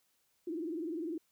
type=tone with vibrato; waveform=sine; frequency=329.6 Hz; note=E4; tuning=in tune; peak=-35 dBFS; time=0.47-1.18 s; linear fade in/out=5 ms; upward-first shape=sine; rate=20 Hz; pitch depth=150 cents each way; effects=white hiss -75 dBFS RMS until 1.31 s